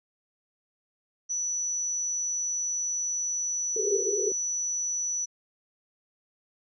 sine tone, 5930 Hz, F#8, 3 cents sharp, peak -27 dBFS, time 1.29-5.26 s, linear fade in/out 20 ms
pink band-pass noise, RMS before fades -29 dBFS, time 3.76-4.32 s, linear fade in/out 2 ms, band 390 to 450 Hz, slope 96 dB/octave
effects none

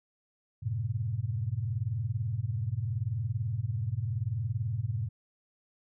sine chord, F# diminished, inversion none, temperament equal, 92.5 / 110 / 130.81 Hz, F#2 / A2 / C3, 0 / 0 / 0 cents, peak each -37 / -31 / -35 dBFS, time 0.62-5.09 s, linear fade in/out 20 ms, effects none

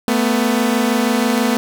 sawtooth tone pair together, 222.3 / 248.5 Hz, A3 / B3, +18 / +11 cents, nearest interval major second, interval 193 cents, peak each -13 dBFS, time 0.08-1.57 s, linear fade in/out 0 ms, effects none

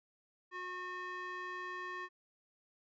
square tone with band-pass filter, 363.4 Hz, F#4, 31 cents flat, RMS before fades -43 dBFS, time 0.51-2.09 s, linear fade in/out 50 ms, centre 1500 Hz, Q 4.3, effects resampled to 16000 Hz

